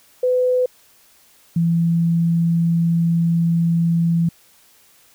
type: tone pair in turn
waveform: sine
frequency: 503 / 167.86 Hz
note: B4 / E3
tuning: +32 / +32 cents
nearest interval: octave + perfect fifth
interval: 1900 cents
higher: first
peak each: -14 dBFS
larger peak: neither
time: 0.23-0.66 / 1.56-4.29 s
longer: second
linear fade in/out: 5 ms
effects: white hiss -53 dBFS RMS until 5.14 s